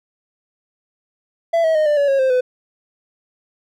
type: tone with pitch steps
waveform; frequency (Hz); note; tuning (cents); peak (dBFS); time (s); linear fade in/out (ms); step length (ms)
triangle; 669 / 642.5 / 617 / 592.6 / 569.1 / 546.5 / 524.9 / 504.1; E5 / E5 / D#5 / D5 / C#5 / C#5 / C5 / B4; +25 / -45 / -15 / +15 / +45 / -25 / +5 / +35; -11; 1.53-2.41; 10; 110
effects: none